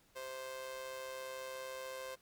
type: tone with amplitude modulation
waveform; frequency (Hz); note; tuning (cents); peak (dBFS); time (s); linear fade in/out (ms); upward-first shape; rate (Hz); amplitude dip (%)
sawtooth; 523; C5; -1; -36; 0.15-2.16; 20; sine; 134; 60
effects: pink hiss -69 dBFS RMS until 2.21 s + MP3 96 kbps